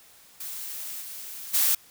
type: noise with level steps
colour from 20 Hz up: blue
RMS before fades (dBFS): -36 / -39 / -22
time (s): 0.4-1.75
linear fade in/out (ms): 5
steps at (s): 1 / 1.53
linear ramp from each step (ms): 20
effects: white hiss -54 dBFS RMS until 1.9 s

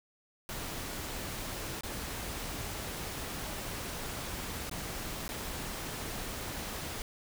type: noise with dropouts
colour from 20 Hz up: pink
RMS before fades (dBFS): -39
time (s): 0.49-7.02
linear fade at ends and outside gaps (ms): 1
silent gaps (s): 1.809-1.834 / 4.696-4.713 / 5.28-5.29
effects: none

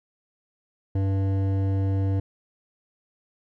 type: tone with hard clipping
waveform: sine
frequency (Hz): 97.1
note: G2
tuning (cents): -16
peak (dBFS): -23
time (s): 0.95-2.2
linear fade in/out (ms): 5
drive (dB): 12
effects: none

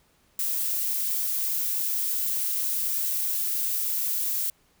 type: noise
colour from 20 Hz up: violet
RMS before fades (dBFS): -27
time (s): 0.39-4.5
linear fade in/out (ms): 2
effects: pink hiss -64 dBFS RMS until 4.8 s

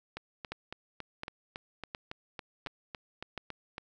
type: two click trains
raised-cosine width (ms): 0.3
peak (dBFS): -23 / -21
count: 14 / 5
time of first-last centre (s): 0.17-3.781 / 0.52-3.377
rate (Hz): 3.6 / 1.4
effects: none

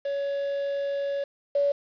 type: tone pair in turn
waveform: triangle / sine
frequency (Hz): 561 / 568.5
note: C#5 / C#5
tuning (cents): +21 / +44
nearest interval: unison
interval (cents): 23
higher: second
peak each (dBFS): -24 / -20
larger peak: second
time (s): 0.05-1.24 / 1.55-1.72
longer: first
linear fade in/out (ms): 5
effects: resampled to 11025 Hz + 8-bit

